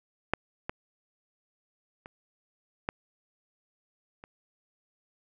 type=clicks; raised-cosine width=0.5 ms; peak=-9 / -17 / -28 / -14 / -30 dBFS; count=5; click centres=0.336 / 0.695 / 2.059 / 2.889 / 4.239 s; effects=none